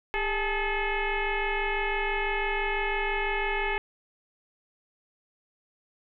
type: tone with frequency modulation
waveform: sine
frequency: 875 Hz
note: A5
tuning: 10 cents flat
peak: -25 dBFS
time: 0.14-3.78 s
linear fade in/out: 0 ms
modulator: 426 Hz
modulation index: 4
effects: none